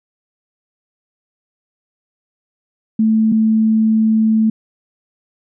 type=tone pair in turn; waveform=sine; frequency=220 / 220 Hz; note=A3 / A3; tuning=0 / 0 cents; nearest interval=unison; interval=0 cents; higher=neither; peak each=-10 dBFS; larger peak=neither; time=2.99-3.32 / 3.32-4.5 s; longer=second; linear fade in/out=5 ms; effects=none